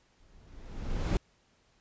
brown noise with exponential growth, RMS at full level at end -23 dBFS, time 0.2-1.17 s, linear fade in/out 0 ms, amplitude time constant 210 ms, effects pink hiss -68 dBFS RMS until 1.8 s + resampled to 16000 Hz

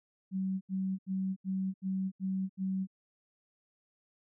sine tone bursts, 190.1 Hz, F#3, 47 cents sharp, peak -30 dBFS, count 7, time 0.31-2.872 s, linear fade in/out 50 ms, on 300 ms, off 77 ms, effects none

